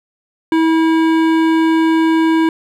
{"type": "tone with hard clipping", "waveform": "sine", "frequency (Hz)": 323.6, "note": "E4", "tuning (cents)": -32, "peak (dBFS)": -12, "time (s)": [0.52, 2.49], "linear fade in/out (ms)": 2, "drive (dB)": 15, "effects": []}